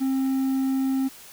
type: tone with quantisation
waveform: triangle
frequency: 266.1 Hz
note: C4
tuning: 29 cents sharp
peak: -19 dBFS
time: 0-1.09 s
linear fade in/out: 20 ms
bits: 8
effects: white hiss -46 dBFS RMS until 1.32 s